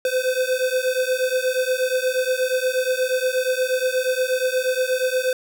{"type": "beating tone pair", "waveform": "square", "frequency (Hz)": [507, 515.4], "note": ["B4", "C5"], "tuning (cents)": [45, -26], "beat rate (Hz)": 8.4, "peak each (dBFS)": -23, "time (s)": [0.05, 5.33], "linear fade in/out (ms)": 2, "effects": []}